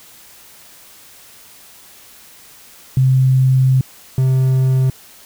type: tone pair in turn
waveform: sine / triangle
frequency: 130.81 / 130.81 Hz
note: C3 / C3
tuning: 0 / 0 cents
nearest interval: unison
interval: 0 cents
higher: neither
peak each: -9 dBFS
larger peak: neither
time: 2.97-3.81 / 4.18-4.9 s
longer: first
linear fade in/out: 2 ms
effects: white hiss -43 dBFS RMS until 5.25 s